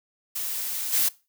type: noise with level steps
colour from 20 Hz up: blue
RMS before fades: -30 / -22 dBFS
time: 0.35-1.09 s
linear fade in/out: 10 ms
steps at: 0.92 s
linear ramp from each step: 20 ms
effects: noise-tail reverb RT60 0.3 s tail -21 dB re dry